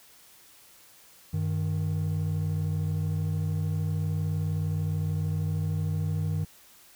triangle tone pair together, 95.92 / 155.5 Hz, G2 / D#3, -37 / -1 cents, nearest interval minor sixth, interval 836 cents, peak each -26 dBFS, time 1.33-6.45 s, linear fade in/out 10 ms, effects tanh soft clip ceiling -17 dBFS + white hiss -55 dBFS RMS until 6.95 s

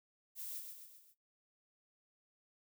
violet noise with echo, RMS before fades -45 dBFS, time 0.35-0.63 s, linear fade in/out 50 ms, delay 130 ms, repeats 4, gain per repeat -5 dB, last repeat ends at 1.15 s, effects noise-tail reverb RT60 0.2 s tail -21 dB re dry

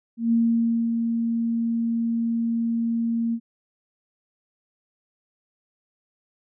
sine tone with ADSR envelope, 230.8 Hz, A#3, 17 cents flat, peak -16 dBFS, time 0.17-3.4 s, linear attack 150 ms, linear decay 580 ms, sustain -5 dB, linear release 66 ms, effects none

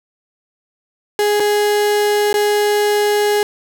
35% pulse tone with dropouts, 415.3 Hz, G#4, in tune, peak -11 dBFS, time 1.19-3.43 s, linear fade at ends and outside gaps 1 ms, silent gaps 1.398-1.402 / 2.329-2.341 s, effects none

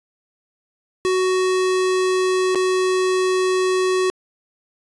square tone with dropouts, 371.7 Hz, F#4, 8 cents sharp, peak -17 dBFS, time 1.05-4.1 s, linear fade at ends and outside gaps 0 ms, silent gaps 2.548-2.556 s, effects resampled to 22050 Hz

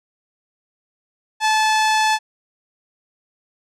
sawtooth tone with low-pass filter, 868 Hz, A5, 24 cents flat, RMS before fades -17 dBFS, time 1.4-2.19 s, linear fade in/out 50 ms, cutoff 7100 Hz, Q 0.88, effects none

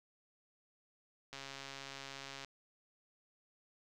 click train, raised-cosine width 0.2 ms, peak -29 dBFS, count 154, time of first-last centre 1.33-2.447 s, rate 137 Hz, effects none

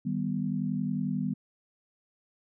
sine chord, Eb augmented, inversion none, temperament equal, 155.56 / 196 / 246.9 Hz, Eb3 / G3 / B3, 0 / 0 / 0 cents, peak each -33 / -31 / -32 dBFS, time 0.05-1.34 s, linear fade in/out 10 ms, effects none

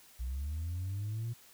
sine linear sweep, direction up, 58.7 to 119.2 Hz, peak -32 dBFS, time 0.19-1.34 s, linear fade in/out 20 ms, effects tanh soft clip ceiling -32 dBFS + white hiss -59 dBFS RMS until 1.53 s

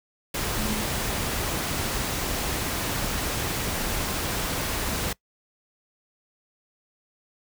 sine tone in noise, 214.7 Hz, A3, 42 cents flat, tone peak -31 dBFS, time 0.58-0.84 s, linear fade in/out 5 ms, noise pink, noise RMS -28 dBFS, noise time 0.34-5.13 s, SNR -6 dB, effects noise-tail reverb RT60 0.1 s tail -22 dB re dry

